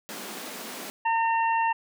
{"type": "high-pass noise", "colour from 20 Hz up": "pink", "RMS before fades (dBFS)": -38, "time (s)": [0.09, 0.9], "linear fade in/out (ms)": 0, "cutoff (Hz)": 190, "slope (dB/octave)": 48}
{"type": "harmonic tone", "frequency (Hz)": 911, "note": "A#5", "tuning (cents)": -40, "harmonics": [1, 2, 3], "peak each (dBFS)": [-22, -31, -33], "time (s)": [1.05, 1.73], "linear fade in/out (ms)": 10}
{"effects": []}